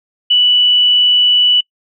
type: tone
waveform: sine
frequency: 2961 Hz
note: F#7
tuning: 1 cent sharp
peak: -7 dBFS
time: 0.3-1.61 s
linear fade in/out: 10 ms
effects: noise-tail reverb RT60 0.1 s tail -26 dB re dry